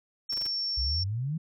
sine tone, 5450 Hz, F8, 43 cents flat, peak -28 dBFS, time 0.29-1.04 s, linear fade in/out 10 ms
pink noise bursts, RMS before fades -44 dBFS, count 4, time 0.32-0.47 s, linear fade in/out 5 ms, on 21 ms, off 22 ms
sine exponential sweep, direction up, 58.27 to 168.2 Hz, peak -28 dBFS, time 0.77-1.38 s, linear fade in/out 10 ms
effects none

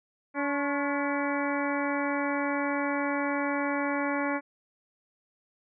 harmonic tone with a mistuned harmonic, 285.1 Hz, C#4, 49 cents sharp, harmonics 1 / 2 / 3 / 4 / 5 / 6 / 7 / 8, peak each -30 / -33 / -35 / -36 / -37 / -38 / -38 / -39 dBFS, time 0.34-4.41 s, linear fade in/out 50 ms, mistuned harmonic 4, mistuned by -64 cents, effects none

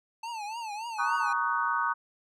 square tone with vibrato, 880 Hz, A5, in tune, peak -35 dBFS, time 0.23-1.33 s, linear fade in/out 5 ms, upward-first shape triangle, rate 3.5 Hz, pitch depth 150 cents each way
sine chord, D# minor seventh, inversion second, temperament just, 933.4 / 1120.1 / 1244.5 / 1493.4 Hz, A#5 / C#6 / D#6 / F#6, +2 / +18 / 0 / +16 cents, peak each -31 dBFS, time 0.98-1.94 s, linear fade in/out 20 ms
effects low-pass 8000 Hz 12 dB/octave

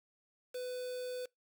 triangle tone with quantisation, 500 Hz, B4, 21 cents sharp, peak -36 dBFS, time 0.54-1.26 s, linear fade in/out 10 ms, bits 8, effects noise-tail reverb RT60 0.2 s tail -26 dB re dry

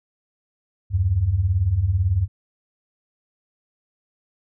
sine beating tone pair, 77.78 / 95.78 Hz, D#2 / G2, 0 / -40 cents, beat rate 18 Hz, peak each -23 / -18 dBFS, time 0.9-2.28 s, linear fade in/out 50 ms, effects none

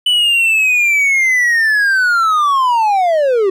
triangle linear sweep, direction down, 2993 to 370 Hz, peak -8 dBFS, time 0.06-3.5 s, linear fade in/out 5 ms, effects none

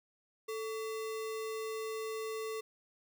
sine tone with sample-and-hold, 440 Hz, A4, in tune, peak -36 dBFS, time 0.48-2.61 s, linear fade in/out 10 ms, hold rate 1575 Hz, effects none

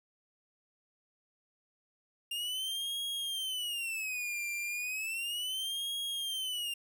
45% pulse tone with vibrato, 2794 Hz, F7, in tune, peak -34 dBFS, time 2.31-6.74 s, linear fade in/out 5 ms, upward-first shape sine, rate 0.34 Hz, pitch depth 280 cents each way, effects none

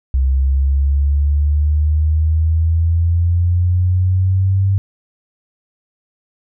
sine exponential sweep, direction up, 65.41 to 98 Hz, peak -11 dBFS, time 0.14-4.78 s, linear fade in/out 0 ms, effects none

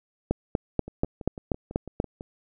two click trains, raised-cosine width 2 ms, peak -24 / -9 dBFS, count 9 / 8, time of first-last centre 0.88-2.209 / 0.31-2.001 s, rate 6.02 / 4.14 Hz, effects none

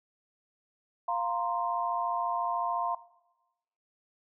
sine chord, F suspended fourth, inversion none, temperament equal, 698.5 / 932.3 / 1046.5 Hz, F5 / Bb5 / C6, 0 / 0 / 0 cents, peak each -32 dBFS, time 1.08-2.95 s, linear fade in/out 5 ms, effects noise-tail reverb RT60 1.0 s tail -18 dB re dry

